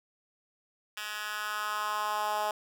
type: tone with high-pass filter sweep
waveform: 10% pulse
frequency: 210.8 Hz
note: G#3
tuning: 26 cents sharp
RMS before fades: -33 dBFS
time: 0.97-2.51 s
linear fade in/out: 2 ms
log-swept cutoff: 2000 to 730 Hz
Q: 2.6
effects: none